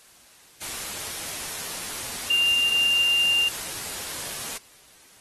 sine tone in noise, 2794 Hz, F7, in tune, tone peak -18 dBFS, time 2.3-3.49 s, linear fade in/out 10 ms, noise white, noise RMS -33 dBFS, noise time 0.61-4.58 s, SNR +12 dB, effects white hiss -53 dBFS RMS until 5.2 s + AAC 32 kbps

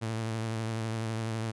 sawtooth tone with vibrato, 112 Hz, A2, 31 cents sharp, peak -27 dBFS, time 0.01-1.52 s, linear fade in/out 20 ms, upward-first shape triangle, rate 12 Hz, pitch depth 48 cents each way, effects resampled to 24000 Hz

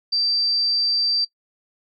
sine tone, 4679 Hz, D8, 7 cents flat, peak -18 dBFS, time 0.12-1.25 s, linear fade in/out 10 ms, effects noise-tail reverb RT60 0.1 s tail -21 dB re dry

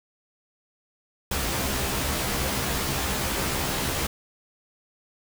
pink noise with comb filter, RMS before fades -27 dBFS, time 1.31-4.07 s, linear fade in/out 5 ms, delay 15 ms, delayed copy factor +1, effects none

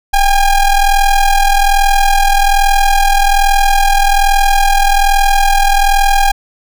square ring-modulated tone, 407.6 Hz, G#4, 32 cents flat, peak -5 dBFS, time 0.13-6.32 s, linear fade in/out 10 ms, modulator 387 Hz, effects none

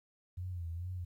sine tone with vibrato, 87.31 Hz, F2, in tune, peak -37 dBFS, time 0.37-1.05 s, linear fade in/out 10 ms, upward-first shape sine, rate 2.3 Hz, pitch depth 90 cents each way, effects 12-bit

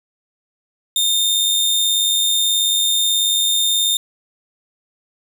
sawtooth tone with amplitude modulation, 3636 Hz, A#7, 44 cents flat, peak -10 dBFS, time 0.96-3.97 s, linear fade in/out 2 ms, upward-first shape sine, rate 98.4 Hz, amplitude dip 35%, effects none

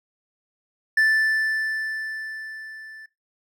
triangle tone with level ramp, 1760 Hz, A6, in tune, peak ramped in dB -13 to -38 dBFS, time 0.97-3.06 s, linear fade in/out 5 ms, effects noise-tail reverb RT60 0.2 s tail -19 dB re dry

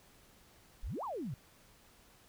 sine exponential two-way sweep, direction up then down, 33.32 to 1190 to 113.8 Hz, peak -37 dBFS, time 0.83-1.34 s, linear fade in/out 0 ms, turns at 1.04 s, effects pink hiss -63 dBFS RMS until 2.28 s

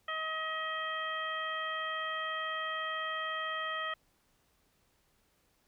harmonic tone, 634 Hz, D#5, 32 cents sharp, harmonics 1 / 2 / 3 / 4 / 5, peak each -43 / -37 / -38 / -48 / -42 dBFS, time 0.08-3.94 s, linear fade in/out 5 ms, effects pink hiss -72 dBFS RMS until 5.67 s

